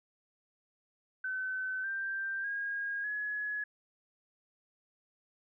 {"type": "tone with pitch steps", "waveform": "sine", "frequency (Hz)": [1522, 1575.7, 1631.2, 1688.8], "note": ["F#6", "G6", "G#6", "G#6"], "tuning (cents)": [48, 9, -32, 29], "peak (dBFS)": -33, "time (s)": [1.24, 3.64], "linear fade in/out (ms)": 5, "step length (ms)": 600, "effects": []}